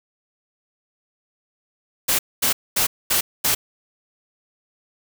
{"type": "noise bursts", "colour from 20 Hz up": "white", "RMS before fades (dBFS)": -19, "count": 5, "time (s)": [2.08, 3.55], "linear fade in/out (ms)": 10, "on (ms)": 110, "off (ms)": 230, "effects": []}